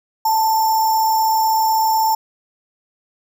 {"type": "tone with sample-and-hold", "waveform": "sine", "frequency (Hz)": 884, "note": "A5", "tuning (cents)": 8, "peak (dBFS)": -13, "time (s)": [0.25, 2.15], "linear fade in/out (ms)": 5, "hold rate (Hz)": 6300, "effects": []}